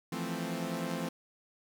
sawtooth chord, F major seventh, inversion third, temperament equal, 164.81 / 174.61 / 220 / 261.6 Hz, E3 / F3 / A3 / C4, 0 / 0 / 0 / 0 cents, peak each -36 / -35 / -36 / -35 dBFS, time 0.12-1.09 s, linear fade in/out 5 ms, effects none

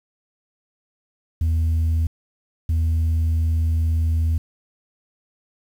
sine tone bursts at uneven times, 81.2 Hz, E2, 26 cents flat, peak -14 dBFS, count 2, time 1.41-2.07 / 2.69-4.38 s, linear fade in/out 5 ms, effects tanh soft clip ceiling -16 dBFS + 8-bit

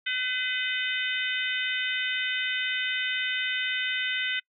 harmonic tone with a mistuned harmonic, 506 Hz, B4, 42 cents sharp, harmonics 3 / 4 / 5 / 6 / 7, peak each -32 / -31 / -34 / -32 / -35 dBFS, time 0.06-4.4 s, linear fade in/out 10 ms, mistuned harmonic 7, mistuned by +44 cents, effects noise-tail reverb RT60 0.1 s tail -25 dB re dry

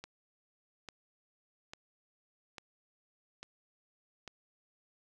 click train, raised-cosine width 0.2 ms, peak -27 dBFS, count 6, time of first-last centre 0.04-4.277 s, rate 1.18 Hz, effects none

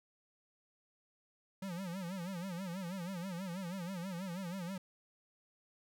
square tone with vibrato, 182 Hz, F#3, 28 cents flat, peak -40 dBFS, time 1.62-4.78 s, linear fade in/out 5 ms, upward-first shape sine, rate 6.2 Hz, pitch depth 140 cents each way, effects none

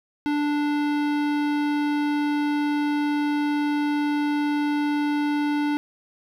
sine tone with hard clipping, 293.7 Hz, D4, in tune, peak -23 dBFS, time 0.26-5.77 s, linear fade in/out 0 ms, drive 18 dB, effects none

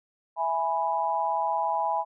sine chord, E major, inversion none, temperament equal, 659.3 / 830.6 / 987.8 Hz, E5 / G#5 / B5, 0 / 0 / 0 cents, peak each -31 / -27 / -28 dBFS, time 0.36-2.05 s, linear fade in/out 50 ms, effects none

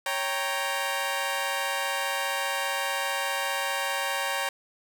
15% pulse chord, G diminished, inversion second, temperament equal, 554.4 / 784 / 932.3 Hz, Db5 / G5 / Bb5, 0 / 0 / 0 cents, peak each -25 dBFS, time 0.06-4.49 s, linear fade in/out 2 ms, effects none

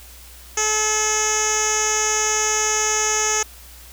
10% pulse tone with low-pass filter, 430 Hz, A4, 40 cents flat, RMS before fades -20 dBFS, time 0.57-3.43 s, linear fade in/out 5 ms, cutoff 6600 Hz, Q 8.4, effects added 60 Hz sine -43 dBFS peak until 3.92 s + white hiss -44 dBFS RMS until 3.92 s

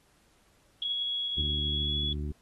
sine tone with pitch glide, 3341 to 3386 Hz, G#7 to G#7, +10 to +33 cents, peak -29 dBFS, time 0.82-2.13 s, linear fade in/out 2 ms, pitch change +23 cents, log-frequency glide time 1.66-1.99 s
harmonic tone, 73.8 Hz, D2, 9 cents sharp, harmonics 1 / 2 / 3 / 4 / 5, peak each -32 / -38 / -42 / -44 / -46 dBFS, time 1.37-2.32 s, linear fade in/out 5 ms
effects pink hiss -66 dBFS RMS until 2.41 s + AAC 32 kbps

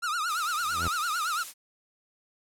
45% pulse tone with vibrato, 1318.5 Hz, E6, in tune, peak -27 dBFS, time 0.02-1.44 s, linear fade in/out 20 ms, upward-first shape triangle, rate 8.9 Hz, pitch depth 190 cents each way
blue noise, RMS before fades -37 dBFS, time 0.26-1.54 s, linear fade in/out 50 ms
sawtooth tone with exponential growth, 85 Hz, F2, 46 cents flat, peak -24 dBFS, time 0.59-0.88 s, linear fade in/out 5 ms, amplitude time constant 61 ms
effects low-pass 11000 Hz 12 dB/octave

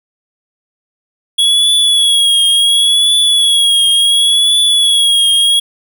square tone with vibrato, 3346 Hz, G#7, 12 cents sharp, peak -8 dBFS, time 1.38-5.6 s, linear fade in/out 10 ms, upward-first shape triangle, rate 0.7 Hz, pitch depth 58 cents each way, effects none

